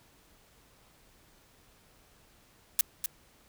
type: noise with echo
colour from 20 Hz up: blue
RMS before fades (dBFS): -23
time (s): 2.79-2.81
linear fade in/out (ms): 2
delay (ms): 250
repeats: 1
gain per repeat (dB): -8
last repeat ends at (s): 3.06
effects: pink hiss -62 dBFS RMS until 3.48 s